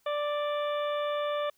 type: harmonic tone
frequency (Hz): 588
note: D5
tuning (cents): +2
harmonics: 1 / 2 / 3 / 4 / 5 / 6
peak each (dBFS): -29 / -34 / -43 / -45 / -47 / -43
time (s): 0.06-1.5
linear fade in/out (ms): 5
effects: white hiss -69 dBFS RMS until 1.57 s